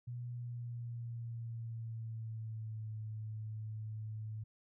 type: tone with pitch glide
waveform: sine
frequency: 121.3 to 108.69 Hz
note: B2 to A2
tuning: -31 to -21 cents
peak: -40 dBFS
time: 0.07-4.44 s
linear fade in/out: 10 ms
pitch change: -190 cents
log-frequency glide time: 0.29-2.94 s
effects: none